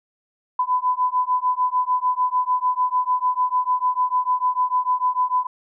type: beating tone pair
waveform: sine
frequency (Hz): 1000 / 1006.7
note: B5 / B5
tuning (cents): +21 / +33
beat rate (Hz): 6.7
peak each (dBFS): -21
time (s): 0.59-5.47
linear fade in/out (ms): 5
effects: none